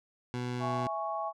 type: tone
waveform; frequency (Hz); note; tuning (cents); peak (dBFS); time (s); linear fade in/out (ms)
20% pulse; 123.47; B2; 0; -28; 0.34-0.87; 0
type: chord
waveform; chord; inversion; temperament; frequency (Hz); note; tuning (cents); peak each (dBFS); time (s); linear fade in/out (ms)
sine; C# minor; first; equal; 659.3 / 830.6 / 1108.7; E5 / G#5 / C#6; 0 / 0 / 0; -36; 0.59-1.33; 50
effects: low-pass 6000 Hz 12 dB/octave